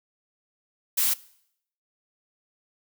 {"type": "noise", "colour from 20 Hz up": "blue", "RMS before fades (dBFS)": -23, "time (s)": [0.97, 1.14], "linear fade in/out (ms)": 10, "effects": ["noise-tail reverb RT60 0.7 s tail -21 dB re dry"]}